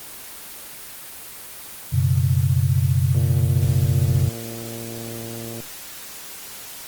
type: chord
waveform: sine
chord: F# suspended fourth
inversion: none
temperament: equal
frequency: 92.5 / 123.47 / 138.59 Hz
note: F#2 / B2 / C#3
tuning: 0 / 0 / 0 cents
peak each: -20 dBFS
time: 1.92-4.3 s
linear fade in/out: 20 ms
type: click train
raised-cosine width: 2 ms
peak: -22 dBFS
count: 283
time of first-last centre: 3.15-5.602 s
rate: 115 Hz
effects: white hiss -37 dBFS RMS until 6.87 s + Opus 24 kbps